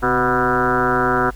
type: tone with frequency modulation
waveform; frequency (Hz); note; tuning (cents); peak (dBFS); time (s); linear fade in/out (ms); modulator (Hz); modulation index
sine; 861; A5; -38; -14; 0.02-1.31; 20; 121; 5.5
effects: added 50 Hz sine -32 dBFS peak until 1.35 s + pink hiss -47 dBFS RMS until 1.35 s